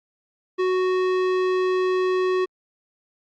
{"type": "tone with tanh clipping", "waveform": "sine", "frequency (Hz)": 370, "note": "F#4", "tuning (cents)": 0, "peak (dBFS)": -21, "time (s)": [0.58, 2.46], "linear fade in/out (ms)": 20, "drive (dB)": 17, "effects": ["Opus 48 kbps"]}